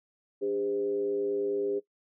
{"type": "tone with frequency modulation", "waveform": "sine", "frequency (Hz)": 403.2, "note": "G4", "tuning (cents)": 49, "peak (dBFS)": -27, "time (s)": [0.41, 1.8], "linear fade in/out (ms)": 20, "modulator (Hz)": 109, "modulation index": 0.63, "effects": ["noise-tail reverb RT60 0.1 s tail -17 dB re dry"]}